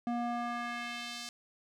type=tone with band-pass filter sweep; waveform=square; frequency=238.4 Hz; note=A#3; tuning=39 cents sharp; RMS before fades=-37 dBFS; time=0.07-1.29 s; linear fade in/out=0 ms; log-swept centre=480 to 5400 Hz; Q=1.2; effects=none